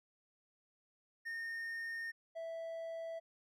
triangle tone pair in turn, 1833 / 658.6 Hz, A#6 / E5, -30 / -2 cents, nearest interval octave + tritone, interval 1772 cents, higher first, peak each -38 / -39 dBFS, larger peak first, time 1.25-2.12 / 2.35-3.2 s, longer first, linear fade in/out 20 ms, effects none

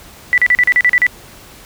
sine tone bursts, 1972 Hz, B6, 3 cents flat, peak -7 dBFS, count 9, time 0.33-1.066 s, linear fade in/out 0 ms, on 48 ms, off 38 ms, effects pink hiss -39 dBFS RMS until 1.65 s

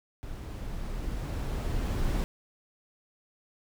brown noise with level ramp, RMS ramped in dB -39 to -27 dBFS, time 0.23-2.24 s, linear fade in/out 0 ms, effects none

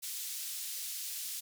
white band-pass noise, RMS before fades -40 dBFS, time 0.02-1.41 s, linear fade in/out 20 ms, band 3500 to 16000 Hz, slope 12 dB/octave, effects none

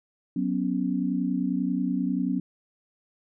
sine chord, F# suspended fourth, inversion none, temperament equal, 185 / 246.9 / 277.2 Hz, F#3 / B3 / C#4, 0 / 0 / 0 cents, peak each -28 dBFS, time 0.36-2.4 s, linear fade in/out 5 ms, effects none

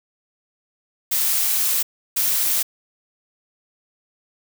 blue noise bursts at uneven times, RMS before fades -20 dBFS, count 2, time 1.11-1.83 / 2.16-2.63 s, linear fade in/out 10 ms, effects none

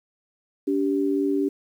sine tone pair together, 286.3 / 390 Hz, D4 / G4, -44 / -9 cents, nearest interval perfect fourth, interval 535 cents, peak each -22 / -24 dBFS, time 0.67-1.49 s, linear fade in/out 10 ms, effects 9-bit

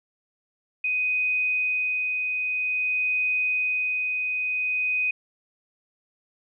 sine tone with tremolo, 2500 Hz, D#7, 8 cents sharp, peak -21 dBFS, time 0.84-5.11 s, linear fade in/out 5 ms, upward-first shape sine, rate 0.51 Hz, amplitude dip 30%, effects none

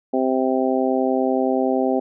harmonic tone, 130.5 Hz, C3, 4 cents flat, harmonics 2 / 3 / 4 / 5 / 6, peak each -21 / -23 / -24 / -25 / -26 dBFS, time 0.13-2 s, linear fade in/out 10 ms, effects none

